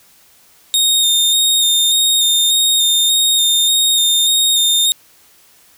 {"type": "tone with vibrato", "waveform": "sawtooth", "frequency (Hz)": 3681, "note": "A#7", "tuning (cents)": -23, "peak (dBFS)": -8, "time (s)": [0.74, 4.92], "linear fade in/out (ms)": 0, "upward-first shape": "square", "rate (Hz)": 1.7, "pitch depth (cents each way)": 20, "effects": ["white hiss -49 dBFS RMS until 5.77 s"]}